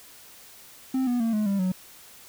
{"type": "tone with pitch steps", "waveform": "triangle", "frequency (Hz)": [261.6, 244.1, 227.7, 212.5, 198.26, 184.98], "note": ["C4", "B3", "A#3", "G#3", "G3", "F#3"], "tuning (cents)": [0, -20, -40, 40, 20, 0], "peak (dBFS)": -20, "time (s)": [0.94, 1.72], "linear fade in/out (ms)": 5, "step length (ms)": 130, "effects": ["white hiss -49 dBFS RMS until 2.28 s"]}